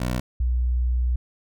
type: tone pair in turn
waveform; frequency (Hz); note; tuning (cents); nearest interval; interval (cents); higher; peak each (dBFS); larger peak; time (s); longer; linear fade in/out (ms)
15% pulse / sine; 61.74 / 61.35; B1 / B1; 0 / -11; unison; 11; first; -17 / -19; first; 0-0.2 / 0.4-1.16; second; 5
effects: none